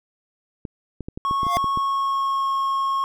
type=clicks; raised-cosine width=3 ms; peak=-18 dBFS; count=10; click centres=0.652 / 1.007 / 1.085 / 1.175 / 1.311 / 1.432 / 1.467 / 1.57 / 1.643 / 1.774 s
type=tone with pitch glide; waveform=triangle; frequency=1100 to 1087.4 Hz; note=C#6 to C#6; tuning=-14 to -34 cents; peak=-18 dBFS; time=1.25-3.04 s; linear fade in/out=0 ms; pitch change=-20 cents; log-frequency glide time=1.75-2.51 s
type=tone with exponential growth; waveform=square; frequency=698.5 Hz; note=F5; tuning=in tune; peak=-19 dBFS; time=1.37-1.57 s; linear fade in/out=0 ms; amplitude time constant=43 ms
effects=none